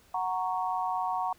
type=chord; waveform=sine; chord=F# major; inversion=none; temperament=equal; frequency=740 / 932.3 / 1108.7 Hz; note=F#5 / A#5 / C#6; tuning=0 / 0 / 0 cents; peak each=-31 / -32 / -34 dBFS; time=0.14-1.33 s; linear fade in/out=5 ms; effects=pink hiss -61 dBFS RMS until 1.38 s